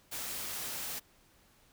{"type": "noise", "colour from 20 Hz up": "white", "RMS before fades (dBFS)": -39, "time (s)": [0.11, 1], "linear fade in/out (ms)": 20, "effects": ["pink hiss -65 dBFS RMS until 1.72 s"]}